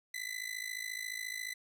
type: tone with amplitude modulation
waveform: sawtooth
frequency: 2006 Hz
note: B6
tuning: 26 cents sharp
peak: -31 dBFS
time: 0.14-1.54 s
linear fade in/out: 5 ms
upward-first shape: sine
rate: 54.3 Hz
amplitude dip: 85%
effects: none